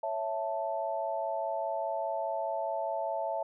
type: chord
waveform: sine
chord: A major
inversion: first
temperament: equal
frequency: 554.4 / 659.3 / 880 Hz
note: C#5 / E5 / A5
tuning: 0 / 0 / 0 cents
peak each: -37 / -33 / -35 dBFS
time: 0.03-3.43 s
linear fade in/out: 5 ms
effects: none